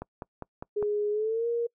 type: click train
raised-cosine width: 1 ms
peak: -22 dBFS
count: 5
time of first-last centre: 0.02-0.826 s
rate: 4.96 Hz
type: tone with pitch glide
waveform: sine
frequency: 416 to 469.6 Hz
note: G#4 to A#4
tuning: +3 to +13 cents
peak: -25 dBFS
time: 0.76-1.67 s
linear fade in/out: 10 ms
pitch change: +210 cents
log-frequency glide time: 1.11-1.47 s
effects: noise-tail reverb RT60 0.1 s tail -26 dB re dry